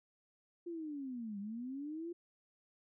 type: linear two-way sweep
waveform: sine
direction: down then up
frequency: 350.4 to 196 to 350.4 Hz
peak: -40 dBFS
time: 0.66-2.13 s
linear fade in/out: 10 ms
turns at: 1.39 s
effects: none